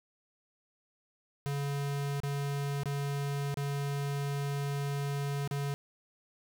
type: tone with dropouts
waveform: square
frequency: 141.5 Hz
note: C#3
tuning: 36 cents sharp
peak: -32 dBFS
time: 1.46-5.74 s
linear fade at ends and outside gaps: 0 ms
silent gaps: 2.202-2.234 / 2.834-2.857 / 3.542-3.572 / 5.476-5.511 s
effects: none